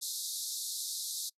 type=band-pass noise; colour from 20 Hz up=pink; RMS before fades=-38 dBFS; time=0.01-1.3 s; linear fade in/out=20 ms; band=3700 to 13000 Hz; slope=96 dB/octave; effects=noise-tail reverb RT60 0.1 s tail -24 dB re dry